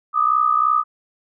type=tone pair together; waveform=sine; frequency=1198 / 1261 Hz; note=D6 / D#6; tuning=+34 / +23 cents; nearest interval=minor second; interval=89 cents; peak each=-17 dBFS; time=0.13-0.84 s; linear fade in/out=50 ms; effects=none